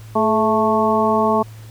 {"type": "harmonic tone with a mistuned harmonic", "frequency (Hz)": 220, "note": "A3", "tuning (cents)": 0, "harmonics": [1, 2, 3, 4, 5], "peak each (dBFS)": [-20, -20, -20, -20, -20], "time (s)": [0.15, 1.43], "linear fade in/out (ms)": 10, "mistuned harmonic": 2, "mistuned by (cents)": -47, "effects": ["added 110 Hz sine -35 dBFS peak until 1.7 s", "pink hiss -47 dBFS RMS until 1.7 s"]}